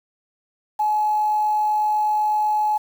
sine tone with quantisation, 849 Hz, G#5, 38 cents sharp, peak -17 dBFS, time 0.79-2.78 s, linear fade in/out 10 ms, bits 7, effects none

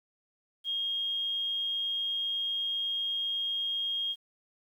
sine tone, 3246 Hz, G#7, 40 cents flat, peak -29 dBFS, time 0.64-4.16 s, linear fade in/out 50 ms, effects 10-bit

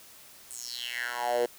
10% pulse tone with high-pass filter sweep, 121.3 Hz, B2, 31 cents flat, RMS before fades -32 dBFS, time 0.5-1.46 s, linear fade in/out 5 ms, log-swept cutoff 9000 to 420 Hz, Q 5.1, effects white hiss -52 dBFS RMS until 1.58 s

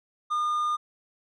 triangle tone, 1214 Hz, D#6, 43 cents flat, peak -22 dBFS, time 0.3-0.77 s, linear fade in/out 20 ms, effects resampled to 24000 Hz

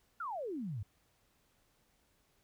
sine exponential sweep, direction down, 1458 to 92 Hz, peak -37 dBFS, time 0.2-0.83 s, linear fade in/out 5 ms, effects pink hiss -73 dBFS RMS until 2.43 s

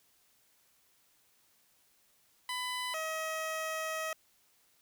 15% pulse tone pair in turn, 1000 / 635.8 Hz, B5 / D#5, +21 / +37 cents, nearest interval minor sixth, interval 784 cents, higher first, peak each -28 dBFS, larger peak neither, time 2.49-2.94 / 2.94-4.13 s, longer second, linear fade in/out 2 ms, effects white hiss -69 dBFS RMS until 4.81 s

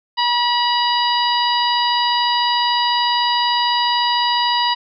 harmonic tone with a mistuned harmonic, 964 Hz, B5, 42 cents flat, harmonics 1 / 2 / 3 / 4 / 5, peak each -17 / -25 / -22 / -24 / -23 dBFS, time 0.17-4.75 s, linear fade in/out 20 ms, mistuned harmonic 3, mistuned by +18 cents, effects none

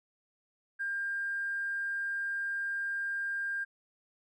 triangle tone with tanh clipping, 1600 Hz, G6, 35 cents sharp, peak -31 dBFS, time 0.79-3.65 s, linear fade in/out 20 ms, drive 2 dB, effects none

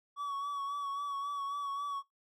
triangle tone with vibrato, 1130 Hz, C#6, 33 cents sharp, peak -32 dBFS, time 0.16-2.03 s, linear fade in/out 50 ms, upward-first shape sine, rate 3.7 Hz, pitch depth 34 cents each way, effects noise-tail reverb RT60 0.2 s tail -24 dB re dry + MP3 96 kbps

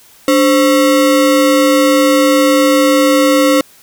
square ring-modulated tone, 407.5 Hz, G#4, 33 cents flat, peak -5 dBFS, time 0.28-3.61 s, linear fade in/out 2 ms, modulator 116 Hz, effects white hiss -44 dBFS RMS until 3.82 s

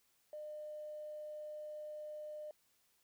triangle tone, 605 Hz, D#5, 49 cents flat, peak -40 dBFS, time 0.33-2.51 s, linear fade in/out 2 ms, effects tanh soft clip ceiling -42 dBFS + white hiss -75 dBFS RMS until 3.03 s

